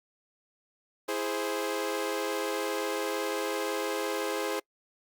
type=chord; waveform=sawtooth; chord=E augmented; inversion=none; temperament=equal; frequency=329.6 / 415.3 / 523.3 Hz; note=E4 / G#4 / B#4; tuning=0 / 0 / 0 cents; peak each=-32 / -29 / -30 dBFS; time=1.08-4.6 s; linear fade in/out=10 ms; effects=noise-tail reverb RT60 0.1 s tail -26 dB re dry + Opus 48 kbps